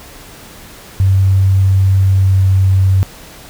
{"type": "tone with pitch glide", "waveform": "sine", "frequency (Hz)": [96, 95.28], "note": ["G2", "G2"], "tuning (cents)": [-36, -49], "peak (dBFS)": -7, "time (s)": [1, 3.03], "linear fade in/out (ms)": 0, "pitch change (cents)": -13, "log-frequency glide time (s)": [1.96, 2.49], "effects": ["pink hiss -36 dBFS RMS until 3.49 s"]}